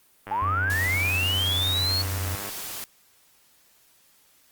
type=click train; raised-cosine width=0.5 ms; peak=-21 dBFS; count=223; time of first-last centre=0.27-2.49 s; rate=100 Hz
type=linear sweep; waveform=sine; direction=up; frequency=830.6 to 4400 Hz; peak=-23 dBFS; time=0.31-2.02 s; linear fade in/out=5 ms
type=tone with vibrato; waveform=triangle; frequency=90.8 Hz; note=F#2; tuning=32 cents flat; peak=-25 dBFS; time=0.42-2.35 s; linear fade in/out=0 ms; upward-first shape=sine; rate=2.6 Hz; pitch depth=11 cents each way
type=noise; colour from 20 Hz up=white; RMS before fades=-35 dBFS; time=0.7-2.84 s; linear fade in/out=0 ms
effects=white hiss -60 dBFS RMS until 4.51 s + Opus 32 kbps